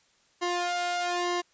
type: tone with flanger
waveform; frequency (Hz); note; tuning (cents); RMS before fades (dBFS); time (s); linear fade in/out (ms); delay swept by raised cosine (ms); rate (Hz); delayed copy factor
sawtooth; 352.7; F4; +17; -29; 0.41-1.42; 20; 1 to 1.5; 1.1; +0.9
effects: white hiss -65 dBFS RMS until 1.53 s + resampled to 16000 Hz